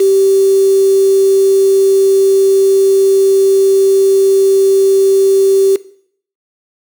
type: tone with quantisation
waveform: sine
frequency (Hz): 388.8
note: G4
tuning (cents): -14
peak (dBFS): -6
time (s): 0-5.76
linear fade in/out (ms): 5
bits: 4
effects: noise-tail reverb RT60 0.6 s tail -18 dB re dry